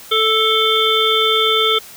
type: harmonic tone with a mistuned harmonic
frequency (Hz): 440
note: A4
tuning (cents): 0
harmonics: 1 / 3 / 5 / 7 / 8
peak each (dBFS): -18 / -18 / -23 / -19 / -17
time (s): 0.11-1.79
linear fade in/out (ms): 10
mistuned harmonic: 7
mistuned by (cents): +38
effects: white hiss -38 dBFS RMS until 1.96 s